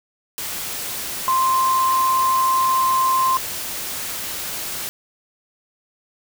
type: tone in noise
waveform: sine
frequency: 1046.5 Hz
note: C6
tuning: in tune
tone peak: -15 dBFS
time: 1.28-3.37 s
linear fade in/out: 0 ms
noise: white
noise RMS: -28 dBFS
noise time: 0.38-4.89 s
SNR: +10 dB
effects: none